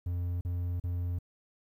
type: tone bursts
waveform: triangle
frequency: 88 Hz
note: F2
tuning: 14 cents sharp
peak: -28 dBFS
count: 3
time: 0.06-1.188 s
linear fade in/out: 5 ms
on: 350 ms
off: 39 ms
effects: 11-bit